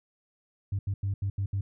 sine tone bursts at uneven times, 98.6 Hz, G2, 11 cents sharp, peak -25 dBFS, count 6, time 0.72-0.79 / 0.87-0.94 / 1.03-1.14 / 1.22-1.3 / 1.38-1.46 / 1.53-1.61 s, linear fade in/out 5 ms, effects tanh soft clip ceiling -23 dBFS

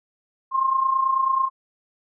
sine tone with amplitude modulation, 1062 Hz, C6, 25 cents sharp, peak -15 dBFS, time 0.51-1.5 s, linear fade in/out 50 ms, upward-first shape sine, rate 29.2 Hz, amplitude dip 65%, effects none

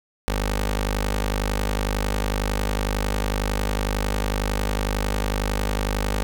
15% pulse tone with notch filter, 51 Hz, G#1, 31 cents flat, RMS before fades -24 dBFS, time 0.28-6.23 s, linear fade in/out 0 ms, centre 130 Hz, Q 0.6, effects none

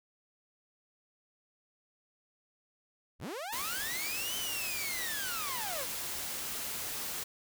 sawtooth linear two-way sweep, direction up then down, 31.23 to 3097 to 444.6 Hz, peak -34 dBFS, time 3.19-5.87 s, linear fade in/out 50 ms, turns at 4.36 s
white noise, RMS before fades -38 dBFS, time 3.52-7.24 s, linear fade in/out 10 ms
effects none

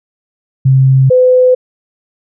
sine tone pair in turn, 132.9 / 506.1 Hz, C3 / B4, +27 / +42 cents, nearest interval octave + major seventh, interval 2315 cents, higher second, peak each -4 dBFS, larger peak neither, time 0.65-1.1 / 1.1-1.55 s, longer neither, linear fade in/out 10 ms, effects none

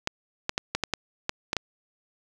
clicks, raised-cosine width 0.2 ms, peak -8 dBFS, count 9, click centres 0.074 / 0.494 / 0.579 / 0.75 / 0.837 / 0.937 / 1.294 / 1.531 / 1.567 s, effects none

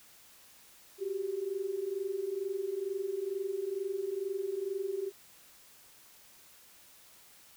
sine tone pair together, 373.2 / 395.4 Hz, F#4 / G4, +15 / +15 cents, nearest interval minor second, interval 100 cents, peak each -37 / -34 dBFS, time 0.98-5.12 s, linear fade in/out 50 ms, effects white hiss -58 dBFS RMS until 7.56 s

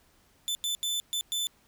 sawtooth tone bursts at uneven times, 3520 Hz, A7, in tune, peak -25 dBFS, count 5, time 0.48-0.55 / 0.64-0.75 / 0.83-1 / 1.13-1.21 / 1.32-1.47 s, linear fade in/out 0 ms, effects pink hiss -64 dBFS RMS until 1.67 s

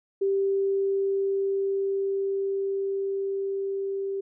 sine tone with level ramp, 392 Hz, G4, in tune, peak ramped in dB -21 to -27 dBFS, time 0.21-4.21 s, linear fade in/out 10 ms, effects none

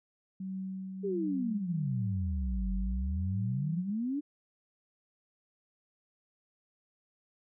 sine tone with tremolo, 189.7 Hz, F#3, 43 cents sharp, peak -34 dBFS, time 0.4-3.9 s, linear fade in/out 5 ms, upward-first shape triangle, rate 1.4 Hz, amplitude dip 40%
sine exponential two-way sweep, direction down then up, 415.1 to 45.7 to 300.2 Hz, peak -30 dBFS, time 1.03-4.21 s, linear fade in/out 20 ms, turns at 2.73 s
effects none

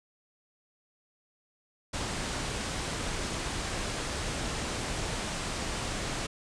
pink low-pass noise, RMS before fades -34 dBFS, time 1.93-6.27 s, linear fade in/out 10 ms, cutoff 9300 Hz, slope 48 dB/octave, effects none

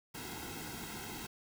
pink noise with comb filter, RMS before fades -44 dBFS, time 0.14-1.27 s, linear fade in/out 10 ms, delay 1.7 ms, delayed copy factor -0.85, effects none

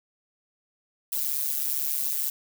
violet noise with amplitude modulation, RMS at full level -24 dBFS, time 1.12-2.3 s, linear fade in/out 5 ms, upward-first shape sine, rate 142 Hz, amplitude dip 90%, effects none

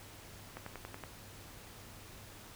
click train, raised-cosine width 0.5 ms, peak -28 dBFS, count 6, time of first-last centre 0.57-1.037 s, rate 10.7 Hz, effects added 100 Hz sine -58 dBFS peak until 2.55 s + pink hiss -53 dBFS RMS until 2.55 s

